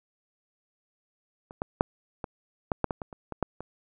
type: clicks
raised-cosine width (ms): 1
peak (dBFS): -29 / -15 / -6 / -19 / -11 / -9 / -15 / -21 / -28 / -21 / -11 / -23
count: 12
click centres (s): 1.509 / 1.619 / 1.809 / 2.242 / 2.718 / 2.843 / 2.908 / 3.018 / 3.128 / 3.323 / 3.427 / 3.606
effects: none